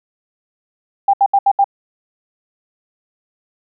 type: tone bursts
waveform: sine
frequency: 795 Hz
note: G5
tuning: 24 cents sharp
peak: -8 dBFS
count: 5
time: 1.08-1.643 s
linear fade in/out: 5 ms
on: 55 ms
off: 72 ms
effects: none